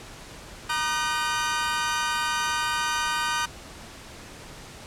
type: tone cluster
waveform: sawtooth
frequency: 945 / 1218 / 1522 Hz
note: A#5 / D#6 / F#6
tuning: +23 / -37 / +48 cents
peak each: -25 dBFS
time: 0.69-3.46 s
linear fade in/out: 10 ms
effects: pink hiss -43 dBFS RMS until 4.86 s + low-pass 9000 Hz 12 dB/octave